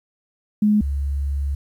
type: tone pair in turn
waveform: sine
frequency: 210 / 70.08 Hz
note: G#3 / C#2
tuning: +19 / +19 cents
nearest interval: octave + perfect fifth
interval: 1900 cents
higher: first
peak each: -13 / -20 dBFS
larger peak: first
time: 0.62-0.81 / 0.81-1.55 s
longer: second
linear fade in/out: 5 ms
effects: 9-bit